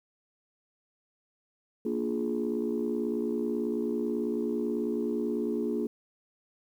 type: chord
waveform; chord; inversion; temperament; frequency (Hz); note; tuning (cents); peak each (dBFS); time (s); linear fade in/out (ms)
sine; Bb dominant seventh; none; just; 233.1 / 291.4 / 349.6 / 419.5; Bb3 / D4 / F4 / Ab4; 0 / -13 / +2 / +17; -31 / -34 / -33 / -32; 1.85-5.87; 5
effects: tanh soft clip ceiling -20 dBFS + 10-bit